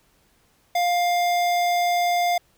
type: tone with notch filter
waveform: square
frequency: 703 Hz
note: F5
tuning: 11 cents sharp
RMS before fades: -21 dBFS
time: 0.75-2.38 s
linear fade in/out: 5 ms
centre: 9600 Hz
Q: 1.6
effects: pink hiss -62 dBFS RMS until 2.57 s